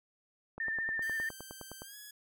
click train, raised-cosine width 1 ms, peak -30 dBFS, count 13, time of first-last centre 0.58-1.82 s, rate 9.68 Hz
sine tone with vibrato, 1796 Hz, A6, 35 cents sharp, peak -32 dBFS, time 0.6-1.29 s, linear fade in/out 2 ms, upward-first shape sine, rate 15 Hz, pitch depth 27 cents each way
5% pulse tone with pitch glide, 1562 to 1683.8 Hz, G6 to G#6, -7 to +23 cents, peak -37 dBFS, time 1.02-2.11 s, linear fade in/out 5 ms, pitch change +130 cents, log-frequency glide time 1.83-1.96 s
effects none

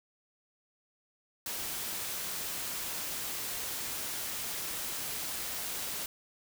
white noise, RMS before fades -37 dBFS, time 1.46-6.06 s, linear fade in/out 2 ms, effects none

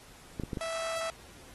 clicks, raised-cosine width 3 ms, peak -21 dBFS, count 4, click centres 0.398 / 0.436 / 0.532 / 0.572 s
sawtooth tone, 657 Hz, E5, 6 cents flat, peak -29 dBFS, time 0.61-1.1 s, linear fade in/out 0 ms
effects pink hiss -54 dBFS RMS until 1.54 s + AAC 32 kbps

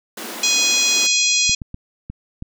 pink high-pass noise, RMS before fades -31 dBFS, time 0.17-1.07 s, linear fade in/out 5 ms, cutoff 220 Hz, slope 48 dB/octave
harmonic tone, 830.6 Hz, G#5, in tune, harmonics 3 / 4 / 5 / 6 / 7 / 8 / 9, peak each -21 / -22 / -21 / -26 / -21 / -24 / -24 dBFS, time 0.43-1.55 s, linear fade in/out 5 ms
clicks, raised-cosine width 5 ms, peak -17 dBFS, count 5, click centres 1.495 / 1.618 / 1.744 / 2.1 / 2.424 s
effects none

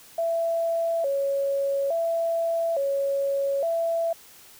sine tone with vibrato, 608 Hz, D#5, 40 cents flat, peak -22 dBFS, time 0.18-4.13 s, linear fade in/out 5 ms, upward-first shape square, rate 0.58 Hz, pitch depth 160 cents each way, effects white hiss -50 dBFS RMS until 4.59 s

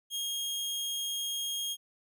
sawtooth tone, 3251 Hz, G#7, 38 cents flat, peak -29 dBFS, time 0.1-1.77 s, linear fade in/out 50 ms, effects none

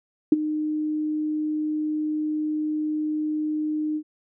sine tone with ADSR envelope, 306 Hz, D#4, 29 cents flat, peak -9 dBFS, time 0.32-4.03 s, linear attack 4 ms, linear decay 24 ms, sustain -14 dB, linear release 69 ms, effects none

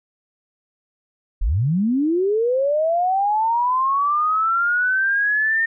sine linear sweep, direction up, 31.55 to 1831 Hz, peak -16 dBFS, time 1.41-5.66 s, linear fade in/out 10 ms, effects none

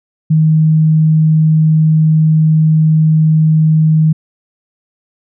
sine tone, 157.1 Hz, D#3, 17 cents sharp, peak -6 dBFS, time 0.3-4.13 s, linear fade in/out 10 ms, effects none

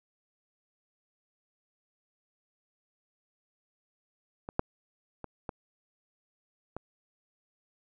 clicks, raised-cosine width 1 ms, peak -24 / -11 / -25 / -21 / -23 dBFS, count 5, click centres 4.489 / 4.594 / 5.243 / 5.492 / 6.766 s, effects none

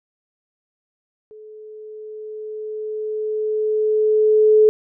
sine tone with level ramp, 430 Hz, A4, 40 cents flat, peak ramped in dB -38 to -8 dBFS, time 1.31-4.69 s, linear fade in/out 0 ms, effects none

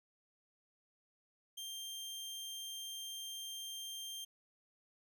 sawtooth tone, 3176 Hz, G7, 22 cents sharp, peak -40 dBFS, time 1.57-4.25 s, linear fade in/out 10 ms, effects none

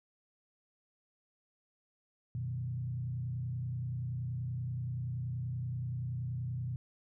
sine tone with frequency modulation, 123.47 Hz, B2, in tune, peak -34 dBFS, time 2.35-6.76 s, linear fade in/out 0 ms, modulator 30.5 Hz, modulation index 0.79, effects none

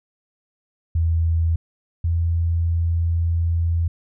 sine tone pair in turn, 82.41 / 83.95 Hz, E2 / E2, 0 / +32 cents, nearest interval unison, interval 32 cents, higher second, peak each -16 / -17 dBFS, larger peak first, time 0.95-1.56 / 2.04-3.88 s, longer second, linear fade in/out 5 ms, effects none

